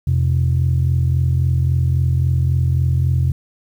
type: tone pair together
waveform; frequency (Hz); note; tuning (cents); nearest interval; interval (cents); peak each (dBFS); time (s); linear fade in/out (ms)
sine; 85.5 / 129.18; F2 / C3; -36 / -22; perfect fifth; 714; -15; 0.07-3.32; 5
effects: tanh soft clip ceiling -8 dBFS + 8-bit